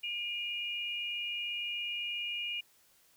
sine tone pair together, 2418 / 2855 Hz, D7 / F7, +50 / +37 cents, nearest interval minor third, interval 287 cents, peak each -38 / -36 dBFS, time 0.03-2.61 s, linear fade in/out 10 ms, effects white hiss -66 dBFS RMS until 3.16 s

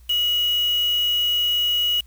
sine tone with quantisation, 2911 Hz, F#7, 29 cents flat, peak -18 dBFS, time 0.09-2.01 s, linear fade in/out 10 ms, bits 5, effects added 60 Hz sine -45 dBFS peak until 2.06 s + white hiss -60 dBFS RMS until 2.06 s

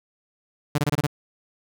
sawtooth tone bursts, 146.83 Hz, D3, in tune, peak -15 dBFS, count 6, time 0.75-1.067 s, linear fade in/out 5 ms, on 32 ms, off 25 ms, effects none

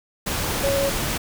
sine tone in noise, 554.4 Hz, C#5, in tune, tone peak -20 dBFS, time 0.63-0.9 s, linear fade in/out 10 ms, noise pink, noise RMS -25 dBFS, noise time 0.26-1.18 s, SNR +2 dB, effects none

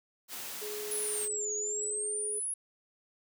white high-pass noise, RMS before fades -41 dBFS, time 0.28-1.29 s, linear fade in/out 50 ms, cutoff 190 Hz, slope 12 dB/octave
sine tone, 420 Hz, G#4, 19 cents sharp, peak -38 dBFS, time 0.61-2.4 s, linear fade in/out 20 ms
sine linear two-way sweep, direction down then up, 10548 to 6600 to 10548 Hz, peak -32 dBFS, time 0.91-2.54 s, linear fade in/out 5 ms, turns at 1.53 s
effects none

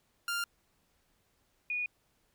sawtooth / sine tone pair in turn, 1396.9 / 2457 Hz, F6 / D#7, 0 / -22 cents, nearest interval minor seventh, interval 978 cents, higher second, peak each -28 / -31 dBFS, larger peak first, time 0.28-0.44 / 1.7-1.86 s, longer neither, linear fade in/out 2 ms, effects pink hiss -73 dBFS RMS until 2.34 s

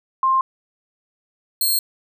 sine / 10% pulse tone pair in turn, 1056 / 4236 Hz, C6 / C8, +16 / +21 cents, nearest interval 2 octaves, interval 2405 cents, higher second, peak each -14 / -10 dBFS, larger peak second, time 0.23-0.41 / 1.61-1.79 s, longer neither, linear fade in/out 2 ms, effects none

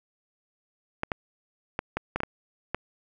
clicks, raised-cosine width 0.5 ms, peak -12 dBFS, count 8, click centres 1.034 / 1.118 / 1.791 / 1.97 / 2.16 / 2.204 / 2.234 / 2.746 s, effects none

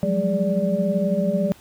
sine tone cluster, 176.2 / 189 / 207.2 / 411.5 / 583 Hz, F3 / F#3 / G#3 / G#4 / D5, +16 / +37 / -4 / -16 / -13 cents, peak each -27 / -23 / -25 / -31 / -23 dBFS, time 0.03-1.52 s, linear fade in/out 0 ms, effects pink hiss -50 dBFS RMS until 1.6 s + high-pass 60 Hz 12 dB/octave

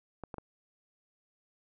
clicks, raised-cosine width 1 ms, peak -26 dBFS, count 3, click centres 0.237 / 0.342 / 0.383 s, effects none

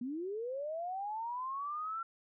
sine linear sweep, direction up, 233.1 to 1362 Hz, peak -36 dBFS, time 0.01-2.03 s, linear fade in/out 5 ms, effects none

